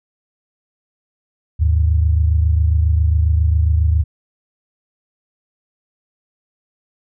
sine tone pair together, 76.74 / 104.1 Hz, D#2 / G#2, -23 / +5 cents, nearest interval perfect fourth, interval 528 cents, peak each -12 / -19 dBFS, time 1.59-4.04 s, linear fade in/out 20 ms, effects none

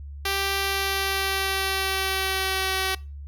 5% pulse tone with pitch glide, 392 to 380.6 Hz, G4 to F#4, 0 to +49 cents, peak -12 dBFS, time 0.25-2.95 s, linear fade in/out 5 ms, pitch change -51 cents, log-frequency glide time 0.56-2.74 s, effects noise-tail reverb RT60 0.3 s tail -22 dB re dry + added 71 Hz sine -35 dBFS peak until 3.27 s

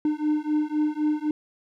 triangle beating tone pair, 300.8 / 304.7 Hz, D4 / D#4, +42 / -36 cents, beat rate 3.9 Hz, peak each -23 dBFS, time 0.05-1.31 s, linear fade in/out 2 ms, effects none

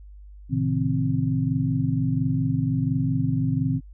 sine tone cluster, 115.5 / 136.9 / 161.2 / 262.1 Hz, A#2 / C#3 / E3 / C4, -16 / -21 / -38 / +3 cents, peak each -26 dBFS, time 0.49-3.81 s, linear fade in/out 50 ms, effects added 50 Hz sine -41 dBFS peak until 3.93 s

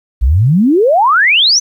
sine exponential sweep, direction up, 54 to 6272 Hz, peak -6 dBFS, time 0.21-1.6 s, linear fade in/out 20 ms, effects 8-bit

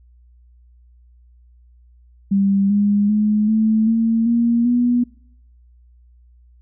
sine tone with pitch steps, 197.3 / 204.3 / 211.5 / 218.9 / 226.6 / 234.6 / 242.9 Hz, G3 / G#3 / G#3 / A3 / A#3 / A#3 / B3, +11 / -28 / +32 / -9 / -49 / +11 / -29 cents, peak -13 dBFS, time 2.31-5.04 s, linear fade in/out 10 ms, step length 390 ms, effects noise-tail reverb RT60 0.7 s tail -24 dB re dry + added 60 Hz sine -47 dBFS peak until 6.61 s

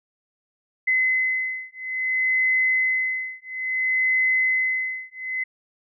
sine beating tone pair, 2038 / 2038.59 Hz, C7 / C7, -46 / -46 cents, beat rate 0.59 Hz, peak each -23 dBFS, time 0.87-5.44 s, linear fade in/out 10 ms, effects none

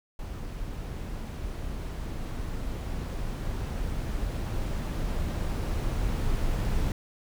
brown noise with level ramp, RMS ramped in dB -36 to -27 dBFS, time 0.19-6.92 s, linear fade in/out 2 ms, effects none

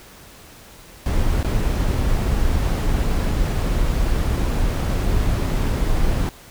brown noise with dropouts, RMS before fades -19 dBFS, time 1.06-6.29 s, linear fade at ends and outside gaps 0 ms, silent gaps 1.428-1.447 s, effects pink hiss -44 dBFS RMS until 6.5 s

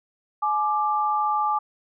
sine tone pair together, 847.9 / 1182 Hz, G#5 / D6, +36 / +11 cents, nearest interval tritone, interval 575 cents, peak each -23 dBFS, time 0.42-1.59 s, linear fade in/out 10 ms, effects none

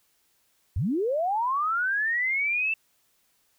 sine linear sweep, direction up, 65.41 to 2673 Hz, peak -23 dBFS, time 0.76-2.74 s, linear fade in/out 5 ms, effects white hiss -68 dBFS RMS until 3.58 s

